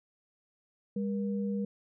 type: tone pair together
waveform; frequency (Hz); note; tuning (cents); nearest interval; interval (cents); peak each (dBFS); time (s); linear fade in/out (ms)
sine; 201.5 / 475.9; G3 / A#4; +48 / +36; octave + minor third; 1488; -30 / -38; 0.96-1.65; 5
effects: none